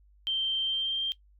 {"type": "tone with pitch glide", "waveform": "sine", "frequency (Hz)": [3136, 3171], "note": ["G7", "G7"], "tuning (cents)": [0, 19], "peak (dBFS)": -26, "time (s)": [0.27, 1.12], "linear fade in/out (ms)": 0, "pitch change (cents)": 19, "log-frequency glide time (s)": [0.62, 1.01], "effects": ["noise-tail reverb RT60 0.1 s tail -18 dB re dry", "added 50 Hz sine -57 dBFS peak until 1.39 s"]}